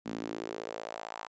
sawtooth tone with high-pass filter sweep, 55.5 Hz, A1, 16 cents sharp, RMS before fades -40 dBFS, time 0.05-1.28 s, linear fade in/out 20 ms, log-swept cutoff 230 to 940 Hz, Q 2.7, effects resampled to 16000 Hz

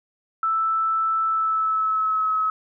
sine tone with pitch glide, 1320 to 1284.6 Hz, E6 to E6, +2 to -45 cents, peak -19 dBFS, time 0.43-2.5 s, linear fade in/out 2 ms, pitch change -47 cents, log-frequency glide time 1.25-2.3 s, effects none

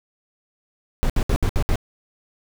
brown noise bursts, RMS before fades -18 dBFS, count 6, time 1.03-1.757 s, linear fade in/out 0 ms, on 67 ms, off 65 ms, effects none

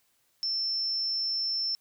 sine tone, 5350 Hz, E8, 25 cents sharp, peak -27 dBFS, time 0.43-1.75 s, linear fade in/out 0 ms, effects white hiss -70 dBFS RMS until 1.8 s

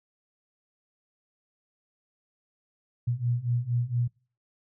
sine beating tone pair, 118.4 / 122.7 Hz, A#2 / B2, +27 / -11 cents, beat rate 4.3 Hz, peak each -29 / -27 dBFS, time 3.07-4.08 s, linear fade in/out 10 ms, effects noise-tail reverb RT60 0.4 s tail -25 dB re dry

